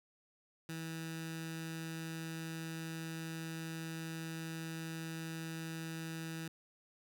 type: tone with notch filter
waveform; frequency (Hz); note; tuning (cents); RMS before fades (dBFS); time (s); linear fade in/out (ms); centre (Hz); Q
15% pulse; 162.5; E3; -24; -43; 0.69-6.48; 2; 590; 0.69
effects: none